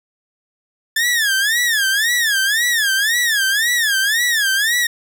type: tone with vibrato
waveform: sawtooth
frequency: 1740 Hz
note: A6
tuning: 20 cents flat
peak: -11 dBFS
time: 0.96-4.87 s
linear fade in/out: 5 ms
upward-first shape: sine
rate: 1.9 Hz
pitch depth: 200 cents each way
effects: none